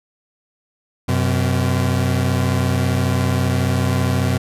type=tone pair together; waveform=30% pulse; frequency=93.07 / 127.8 Hz; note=F#2 / C3; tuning=+11 / -40 cents; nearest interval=perfect fourth; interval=549 cents; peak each=-16 dBFS; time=1.08-4.38 s; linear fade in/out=10 ms; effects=resampled to 32000 Hz